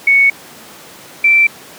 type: tone pair in turn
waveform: sine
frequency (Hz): 2219 / 2339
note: C#7 / D7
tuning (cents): +1 / -8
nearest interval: minor second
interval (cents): 91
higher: second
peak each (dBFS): -6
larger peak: neither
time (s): 0.07-0.3 / 1.24-1.47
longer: neither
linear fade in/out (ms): 5
effects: pink hiss -36 dBFS RMS until 1.78 s + high-pass 200 Hz 12 dB/octave